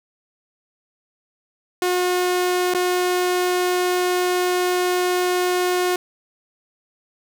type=tone with dropouts; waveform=sawtooth; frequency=360.8 Hz; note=F#4; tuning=44 cents flat; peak=-14 dBFS; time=1.82-5.96 s; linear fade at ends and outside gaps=2 ms; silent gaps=2.738-2.747 s; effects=9-bit